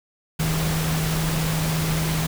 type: tone in noise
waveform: sine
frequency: 159 Hz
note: D#3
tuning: 38 cents sharp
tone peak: -22 dBFS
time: 0.39-2.27 s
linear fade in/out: 10 ms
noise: pink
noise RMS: -27 dBFS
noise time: 0.39-2.27 s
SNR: +2 dB
effects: none